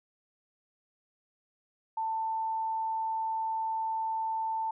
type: tone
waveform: sine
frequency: 890 Hz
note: A5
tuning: 20 cents sharp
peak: -29 dBFS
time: 1.97-4.71 s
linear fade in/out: 5 ms
effects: none